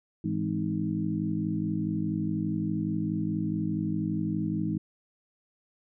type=harmonic tone with a mistuned harmonic; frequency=52.1 Hz; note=G#1; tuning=6 cents sharp; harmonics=2 / 3 / 4 / 5 / 6; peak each=-37 / -31 / -32 / -38 / -32 dBFS; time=0.24-4.78 s; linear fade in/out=5 ms; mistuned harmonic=3; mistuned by=+79 cents; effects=none